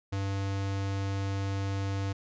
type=tone; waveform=square; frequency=98.1 Hz; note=G2; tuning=2 cents sharp; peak=-30 dBFS; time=0.12-2.13 s; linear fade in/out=10 ms; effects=resampled to 16000 Hz